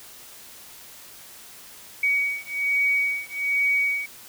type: beating tone pair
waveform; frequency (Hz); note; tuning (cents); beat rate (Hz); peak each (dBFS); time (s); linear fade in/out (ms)
sine; 2255 / 2256.2; C#7 / C#7; +29 / +30; 1.2; -24; 2.03-4.06; 5
effects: white hiss -45 dBFS RMS until 4.28 s